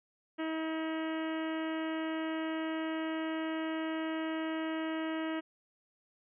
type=harmonic tone; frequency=319.3 Hz; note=D#4; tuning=45 cents sharp; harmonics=1 / 2 / 3 / 4 / 5 / 6 / 7 / 8 / 9 / 10; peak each=-34 / -41 / -46 / -46 / -47 / -47 / -51 / -55 / -50 / -56 dBFS; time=0.38-5.41 s; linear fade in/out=20 ms; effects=none